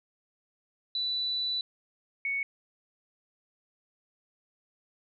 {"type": "tone pair in turn", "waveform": "sine", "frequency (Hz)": [3970, 2220], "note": ["B7", "C#7"], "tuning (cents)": [8, 2], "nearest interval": "minor seventh", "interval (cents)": 1006, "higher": "first", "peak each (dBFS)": [-28, -28], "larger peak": "neither", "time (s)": [[0.95, 1.61], [2.25, 2.43]], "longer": "first", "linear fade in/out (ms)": 2, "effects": []}